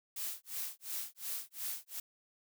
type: noise with tremolo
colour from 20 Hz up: blue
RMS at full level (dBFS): -38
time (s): 0.16-2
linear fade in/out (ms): 5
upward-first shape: sine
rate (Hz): 2.8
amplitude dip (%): 100
effects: none